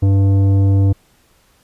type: tone with tanh clipping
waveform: sine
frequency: 98 Hz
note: G2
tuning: in tune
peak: -11 dBFS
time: 0.02-0.93 s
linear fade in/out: 10 ms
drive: 11 dB
effects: pink hiss -55 dBFS RMS until 1.63 s + resampled to 32000 Hz